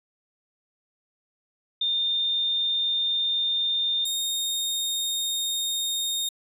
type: tone pair in turn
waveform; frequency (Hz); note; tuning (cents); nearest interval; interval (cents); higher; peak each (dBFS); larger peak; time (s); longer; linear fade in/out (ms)
sine / sawtooth; 3622 / 3694; A7 / A#7; +49 / -16; unison; 35; second; -22; neither; 1.81-4.05 / 4.05-6.29; neither; 5
effects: resampled to 32000 Hz